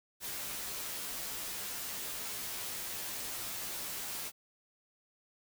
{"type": "noise with comb filter", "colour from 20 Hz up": "white", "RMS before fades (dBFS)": -40, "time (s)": [0.2, 4.32], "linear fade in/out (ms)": 50, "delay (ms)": 13, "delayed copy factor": -0.65, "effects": []}